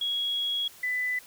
sine tone pair in turn, 3322 / 1996.5 Hz, G#7 / B6, 0 / +18 cents, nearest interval major sixth, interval 882 cents, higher first, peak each -26 dBFS, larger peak neither, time 0.01-0.68 / 0.83-1.19 s, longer first, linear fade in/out 5 ms, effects white hiss -51 dBFS RMS until 1.26 s

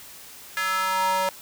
square tone with high-pass filter sweep, 188.1 Hz, F#3, 29 cents sharp, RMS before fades -24 dBFS, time 0.57-1.29 s, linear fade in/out 0 ms, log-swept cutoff 1600 to 720 Hz, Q 3.6, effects white hiss -44 dBFS RMS until 1.41 s

